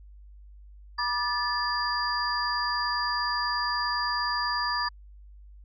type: tone cluster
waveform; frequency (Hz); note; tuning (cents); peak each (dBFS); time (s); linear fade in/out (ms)
sine; 970 / 1187 / 1742 / 4782; B5 / D6 / A6 / D8; -31 / +18 / -18 / +30; -31; 0.98-4.89; 10
effects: added 50 Hz sine -46 dBFS peak until 5.64 s